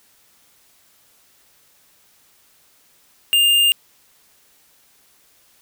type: tone with hard clipping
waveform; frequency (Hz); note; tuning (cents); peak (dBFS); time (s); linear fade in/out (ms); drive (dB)
sine; 2807; F7; +8; -13; 3.33-3.72; 0; 16
effects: white hiss -56 dBFS RMS until 5.61 s